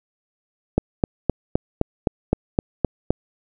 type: click train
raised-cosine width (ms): 2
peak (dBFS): -3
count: 10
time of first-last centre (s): 0.78-3.106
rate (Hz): 3.87
effects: none